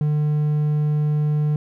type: tone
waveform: triangle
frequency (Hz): 150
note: D3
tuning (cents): +37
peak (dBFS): -15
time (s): 0.01-1.56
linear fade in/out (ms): 2
effects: none